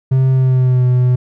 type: tone with pitch glide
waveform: triangle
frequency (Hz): 131.6 to 125.29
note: C3 to B2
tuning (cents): +10 to +25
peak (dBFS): -7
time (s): 0.11-1.16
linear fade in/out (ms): 10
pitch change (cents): -85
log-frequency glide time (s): 0.31-0.86
effects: none